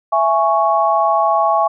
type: chord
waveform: sine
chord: C# minor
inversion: first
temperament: just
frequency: 665.2 / 831.5 / 1108.7 Hz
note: E5 / G#5 / C#6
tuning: +16 / +2 / 0 cents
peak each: -16 dBFS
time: 0.12-1.68 s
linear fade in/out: 10 ms
effects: none